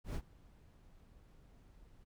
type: noise with ADSR envelope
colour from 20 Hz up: brown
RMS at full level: -37 dBFS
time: 0.04-2.05 s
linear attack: 110 ms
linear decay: 64 ms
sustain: -24 dB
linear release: 25 ms
effects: none